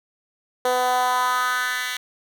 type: tone with high-pass filter sweep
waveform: 10% pulse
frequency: 250.7 Hz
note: B3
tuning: 26 cents sharp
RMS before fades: -22 dBFS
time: 0.65-1.97 s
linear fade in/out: 2 ms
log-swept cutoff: 520 to 2300 Hz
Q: 2.9
effects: none